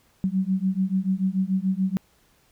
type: beating tone pair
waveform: sine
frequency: 186 / 192.9 Hz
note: F#3 / G3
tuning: +9 / -28 cents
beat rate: 6.9 Hz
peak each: -24 / -24 dBFS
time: 0.24-1.97 s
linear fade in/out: 0 ms
effects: pink hiss -62 dBFS RMS until 2.51 s